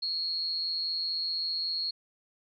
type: tone with amplitude modulation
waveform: sine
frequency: 4291 Hz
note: C8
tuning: 43 cents sharp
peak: -26 dBFS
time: 0.02-1.91 s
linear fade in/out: 10 ms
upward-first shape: sine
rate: 165 Hz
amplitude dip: 65%
effects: none